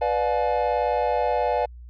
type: chord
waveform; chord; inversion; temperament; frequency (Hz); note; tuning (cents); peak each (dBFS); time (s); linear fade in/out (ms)
triangle; B diminished seventh; none; just; 493.9 / 592.7 / 711.2 / 853.4; B4 / D5 / F5 / Ab5; 0 / +16 / +31 / +47; -24; 0.01-1.66; 10
effects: added 60 Hz sine -39 dBFS peak until 1.89 s + resampled to 11025 Hz